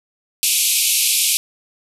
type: band-pass noise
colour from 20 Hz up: white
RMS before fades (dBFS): -17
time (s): 0.43-1.37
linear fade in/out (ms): 0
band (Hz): 2300 to 13000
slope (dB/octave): 96
effects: none